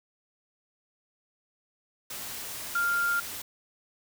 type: tone in noise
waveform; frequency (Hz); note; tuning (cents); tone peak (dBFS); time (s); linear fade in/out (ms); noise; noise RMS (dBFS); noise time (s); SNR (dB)
sine; 1396.9; F6; 0; -24; 2.75-3.2; 5; white; -38; 2.1-3.42; +11
effects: none